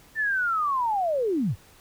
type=linear sweep; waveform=sine; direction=down; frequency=1800 to 73.3 Hz; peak=-22 dBFS; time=0.15-1.56 s; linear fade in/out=50 ms; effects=pink hiss -54 dBFS RMS until 1.8 s

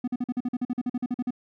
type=tone bursts; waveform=triangle; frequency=246.9 Hz; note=B3; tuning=in tune; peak=-22 dBFS; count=16; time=0.04-1.307 s; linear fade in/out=5 ms; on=37 ms; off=45 ms; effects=none

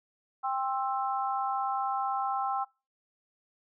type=harmonic tone; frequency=264.2 Hz; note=C4; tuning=17 cents sharp; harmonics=3 / 4 / 5; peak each=-30 / -34 / -34 dBFS; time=0.43-2.65 s; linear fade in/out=20 ms; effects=noise-tail reverb RT60 0.3 s tail -25 dB re dry

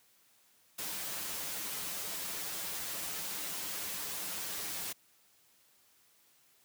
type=noise with comb filter; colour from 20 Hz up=white; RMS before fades=-39 dBFS; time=0.78-4.93 s; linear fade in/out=10 ms; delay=8.2 ms; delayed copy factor=-0.7; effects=white hiss -67 dBFS RMS until 6.64 s + high-pass 80 Hz 12 dB/octave

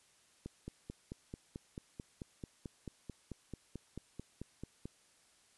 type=click train; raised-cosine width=3 ms; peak=-30 dBFS; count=21; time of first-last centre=0.46-4.856 s; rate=4.55 Hz; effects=white hiss -68 dBFS RMS until 5.57 s + resampled to 24000 Hz

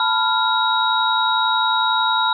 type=tone cluster; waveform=sine; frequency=882 / 993 / 1392 / 3815 Hz; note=A5 / B5 / F6 / A#7; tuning=+4 / +9 / -6 / +39 cents; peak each=-21 dBFS; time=0-2.33 s; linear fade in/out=2 ms; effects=none

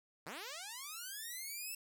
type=linear sweep; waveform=5% pulse; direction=up; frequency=131.9 to 2676 Hz; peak=-33 dBFS; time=0.26-1.75 s; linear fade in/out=5 ms; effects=none

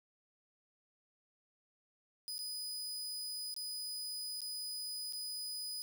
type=tone with dropouts; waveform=sawtooth; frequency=4978 Hz; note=D#8; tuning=in tune; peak=-37 dBFS; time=2.28-5.82 s; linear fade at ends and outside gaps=0 ms; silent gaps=2.381-2.39 / 3.541-3.564 / 4.406-4.417 / 5.125-5.133 s; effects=none

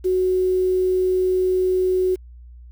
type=tone with quantisation; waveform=sine; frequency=370 Hz; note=F#4; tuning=in tune; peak=-16 dBFS; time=0.04-2.16 s; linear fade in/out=20 ms; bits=7; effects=added 60 Hz sine -39 dBFS peak until 2.71 s

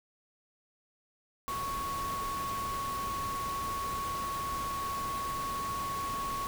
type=tone in noise; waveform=sine; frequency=1108.7 Hz; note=C#6; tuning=in tune; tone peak=-33 dBFS; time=1.48-6.47 s; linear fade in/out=0 ms; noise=pink; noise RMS=-41 dBFS; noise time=1.48-6.47 s; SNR=+5 dB; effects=none

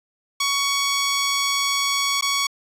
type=tone with dropouts; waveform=10% pulse; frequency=1119 Hz; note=C#6; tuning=16 cents sharp; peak=-11 dBFS; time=0.4-2.47 s; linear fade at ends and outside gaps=5 ms; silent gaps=2.211-2.223 s; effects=resampled to 32000 Hz

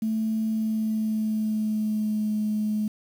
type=tone with pitch glide; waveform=sine; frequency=220 to 212.9 Hz; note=A3 to G#3; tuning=0 to +43 cents; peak=-22 dBFS; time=0.02-2.88 s; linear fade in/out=5 ms; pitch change=-57 cents; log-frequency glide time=0.5-2.32 s; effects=tanh soft clip ceiling -18 dBFS + 8-bit

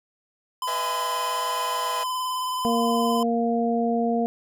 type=tone with vibrato; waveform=square; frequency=1015 Hz; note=B5; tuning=47 cents sharp; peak=-26 dBFS; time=0.62-3.23 s; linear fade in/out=2 ms; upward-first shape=triangle; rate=19 Hz; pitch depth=29 cents each way
type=chord; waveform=sawtooth; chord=E major seventh; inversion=second; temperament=equal with one note detuned; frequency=493.9 / 622.3 / 672.3 / 830.6 Hz; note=B4 / D#5 / E5 / G#5; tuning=0 / 0 / +34 / 0 cents; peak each=-32 dBFS; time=0.67-2.04 s; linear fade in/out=10 ms
type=harmonic tone; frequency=233 Hz; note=A#3; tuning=1 cent flat; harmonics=1 / 2 / 3; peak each=-23 / -26 / -26 dBFS; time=2.65-4.26 s; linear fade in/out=0 ms
effects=none

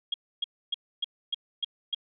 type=tone bursts; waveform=sine; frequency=3277 Hz; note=G#7; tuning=24 cents flat; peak=-25 dBFS; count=7; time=0.12-1.947 s; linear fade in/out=5 ms; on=21 ms; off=280 ms; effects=none

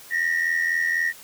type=tone pair together; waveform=sine; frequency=1830 / 1914 Hz; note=A#6 / A#6; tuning=-32 / +45 cents; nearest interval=minor second; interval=77 cents; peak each=-21 dBFS; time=0.1-1.13 s; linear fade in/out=50 ms; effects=tanh soft clip ceiling -17 dBFS + white hiss -45 dBFS RMS until 1.23 s

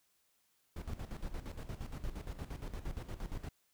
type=noise with tremolo; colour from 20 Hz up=brown; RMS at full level=-40 dBFS; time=0.76-3.49 s; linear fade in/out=5 ms; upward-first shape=square; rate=8.6 Hz; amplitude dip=70%; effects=white hiss -75 dBFS RMS until 3.73 s

